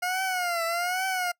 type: tone with vibrato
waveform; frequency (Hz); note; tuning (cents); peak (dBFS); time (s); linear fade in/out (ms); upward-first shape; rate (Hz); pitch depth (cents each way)
20% pulse; 712; F5; +33; -21; 0.02-1.32; 10; triangle; 1.2; 130
effects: noise-tail reverb RT60 0.1 s tail -25 dB re dry